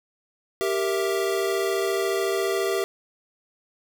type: chord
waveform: square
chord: E diminished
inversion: first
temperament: equal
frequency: 392 / 466.2 / 659.3 Hz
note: G4 / Bb4 / E5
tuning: 0 / 0 / 0 cents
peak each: -25 / -30 / -30 dBFS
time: 0.61-2.84 s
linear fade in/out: 0 ms
effects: none